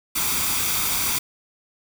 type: noise with comb filter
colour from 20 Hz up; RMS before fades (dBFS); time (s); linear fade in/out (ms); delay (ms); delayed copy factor
white; -23; 0.15-1.19; 10; 0.85; +0.55
effects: none